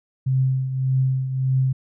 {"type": "tone with tremolo", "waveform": "sine", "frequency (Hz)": 131.4, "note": "C3", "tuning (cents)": 8, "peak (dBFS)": -15, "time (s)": [0.26, 1.73], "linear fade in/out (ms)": 10, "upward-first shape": "triangle", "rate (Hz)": 1.7, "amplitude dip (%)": 65, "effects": []}